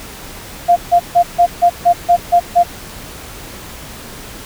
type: tone bursts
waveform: sine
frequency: 698.5 Hz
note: F5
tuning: in tune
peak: -5 dBFS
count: 9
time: 0.68-2.636 s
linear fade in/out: 20 ms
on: 84 ms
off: 150 ms
effects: pink hiss -32 dBFS RMS until 4.45 s